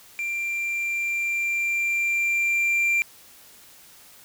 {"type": "tone with level ramp", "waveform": "triangle", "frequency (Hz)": 2370, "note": "D7", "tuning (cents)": 15, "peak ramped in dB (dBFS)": [-24, -17], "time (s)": [0.19, 3.02], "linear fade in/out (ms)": 0, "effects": ["white hiss -50 dBFS RMS until 4.24 s"]}